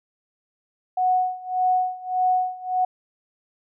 sine tone with tremolo, 737 Hz, F#5, 7 cents flat, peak -16 dBFS, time 0.97-2.85 s, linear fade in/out 5 ms, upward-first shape sine, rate 1.7 Hz, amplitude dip 90%, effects none

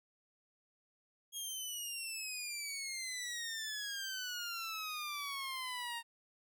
15% pulse exponential sweep, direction down, 3292 to 922 Hz, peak -33 dBFS, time 1.32-6.03 s, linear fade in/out 50 ms, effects none

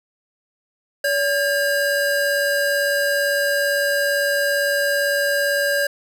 square tone pair together, 570 / 1612.2 Hz, C#5 / G6, +48 / +48 cents, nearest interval octave + tritone, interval 1800 cents, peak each -21 dBFS, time 1.04-5.87 s, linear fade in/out 5 ms, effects none

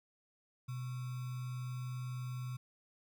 sine tone with sample-and-hold, 125.9 Hz, B2, 34 cents sharp, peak -38 dBFS, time 0.68-2.57 s, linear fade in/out 10 ms, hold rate 1225 Hz, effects none

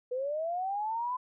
sine linear sweep, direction up, 486.7 to 1019 Hz, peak -30 dBFS, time 0.11-1.17 s, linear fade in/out 10 ms, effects none

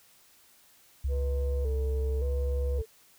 sine tone, 68.2 Hz, C#2, 28 cents flat, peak -25 dBFS, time 1.04-2.82 s, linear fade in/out 10 ms
sine tone with vibrato, 466.2 Hz, A#4, in tune, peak -33 dBFS, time 1.08-2.86 s, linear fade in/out 50 ms, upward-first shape square, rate 0.88 Hz, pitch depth 84 cents each way
effects tanh soft clip ceiling -22 dBFS + white hiss -60 dBFS RMS until 3.18 s

